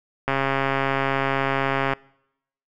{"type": "click train", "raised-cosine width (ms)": 0.5, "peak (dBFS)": -7, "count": 226, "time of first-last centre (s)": [0.28, 1.934], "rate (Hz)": 136, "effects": ["noise-tail reverb RT60 0.8 s tail -25 dB re dry"]}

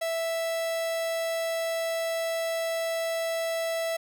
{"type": "tone", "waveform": "45% pulse", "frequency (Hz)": 659.3, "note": "E5", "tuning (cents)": 0, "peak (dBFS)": -27, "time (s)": [0.01, 3.97], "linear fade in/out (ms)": 10, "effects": []}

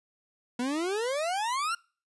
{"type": "exponential sweep", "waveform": "40% pulse", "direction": "up", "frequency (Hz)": [237.4, 1422], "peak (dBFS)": -27, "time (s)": [0.59, 1.75], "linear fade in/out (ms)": 5, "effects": ["noise-tail reverb RT60 0.4 s tail -26 dB re dry", "resampled to 24000 Hz"]}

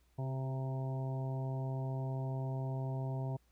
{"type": "harmonic tone with a mistuned harmonic", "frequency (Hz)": 132.7, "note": "C3", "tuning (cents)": 25, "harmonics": [1, 2, 3, 4, 5, 6, 7], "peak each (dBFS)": [-35, -48, -48, -53, -47, -54, -51], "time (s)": [0.18, 3.37], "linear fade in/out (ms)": 10, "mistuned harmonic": 3, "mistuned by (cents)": -20, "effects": ["added 60 Hz sine -69 dBFS peak until 3.51 s", "pink hiss -75 dBFS RMS until 3.51 s"]}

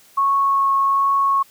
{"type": "tone with vibrato", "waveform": "sine", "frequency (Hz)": 1100, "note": "C#6", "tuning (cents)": -14, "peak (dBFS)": -14, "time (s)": [0.17, 1.43], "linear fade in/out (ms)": 10, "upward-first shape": "triangle", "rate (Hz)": 1.3, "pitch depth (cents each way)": 9, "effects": ["white hiss -51 dBFS RMS until 1.5 s"]}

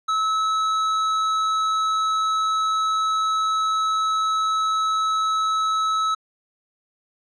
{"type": "tone with tanh clipping", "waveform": "sine", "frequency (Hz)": 1298, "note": "E6", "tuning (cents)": -27, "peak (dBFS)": -21, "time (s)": [0.08, 6.15], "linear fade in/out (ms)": 10, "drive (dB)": 14, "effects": ["low-pass 6000 Hz 12 dB/octave"]}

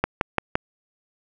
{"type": "click train", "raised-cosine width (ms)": 0.5, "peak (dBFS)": -4, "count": 4, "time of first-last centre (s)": [0.04, 0.555], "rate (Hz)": 5.83, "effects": []}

